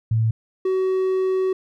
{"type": "tone pair in turn", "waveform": ["sine", "triangle"], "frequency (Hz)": [111.9, 376.4], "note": ["A2", "F#4"], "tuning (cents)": [30, 30], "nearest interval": "octave + major sixth", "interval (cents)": 2100, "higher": "second", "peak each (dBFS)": -16, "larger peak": "neither", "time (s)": [[0.11, 0.31], [0.65, 1.53]], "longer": "second", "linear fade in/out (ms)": 5, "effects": []}